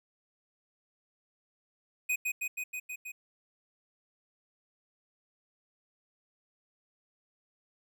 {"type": "tone with echo", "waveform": "square", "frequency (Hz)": 2497, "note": "D#7", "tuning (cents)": 6, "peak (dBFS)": -28, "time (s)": [2.09, 2.16], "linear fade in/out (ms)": 10, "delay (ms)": 160, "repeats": 6, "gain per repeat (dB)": -2, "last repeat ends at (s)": 3.12, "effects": []}